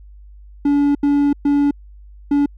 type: tone bursts at uneven times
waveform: triangle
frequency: 286.2 Hz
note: D4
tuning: 45 cents flat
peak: -10 dBFS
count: 4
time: 0.65-0.95 / 1.03-1.33 / 1.45-1.71 / 2.31-2.46 s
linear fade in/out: 5 ms
effects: added 50 Hz sine -38 dBFS peak until 2.57 s